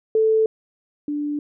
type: tone pair in turn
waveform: sine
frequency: 440 / 293.7 Hz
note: A4 / D4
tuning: 0 / 0 cents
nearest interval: perfect fifth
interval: 700 cents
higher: first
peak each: -14 / -22 dBFS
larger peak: first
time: 0.15-0.46 / 1.08-1.39 s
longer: neither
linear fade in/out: 2 ms
effects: none